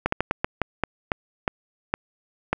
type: slowing click train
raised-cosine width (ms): 0.5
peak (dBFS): -6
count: 11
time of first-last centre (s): 0.06-2.53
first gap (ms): 64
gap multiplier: 1.28
effects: none